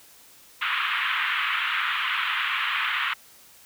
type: band-pass noise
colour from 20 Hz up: pink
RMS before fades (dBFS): -26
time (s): 0.61-3.14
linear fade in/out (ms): 10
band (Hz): 1100 to 3300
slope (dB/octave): 48
effects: white hiss -52 dBFS RMS until 3.65 s